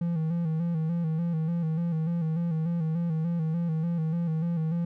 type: tone with vibrato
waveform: triangle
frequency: 164.81 Hz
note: E3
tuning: in tune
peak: -23 dBFS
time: 0.01-4.85 s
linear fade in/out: 5 ms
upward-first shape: square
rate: 3.4 Hz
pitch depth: 62 cents each way
effects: none